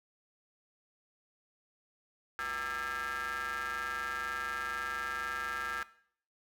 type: ring-modulated tone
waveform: 35% pulse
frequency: 142.1 Hz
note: C#3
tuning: 43 cents sharp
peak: -30 dBFS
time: 2.39-5.83 s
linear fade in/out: 0 ms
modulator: 1480 Hz
effects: noise-tail reverb RT60 0.6 s tail -18 dB re dry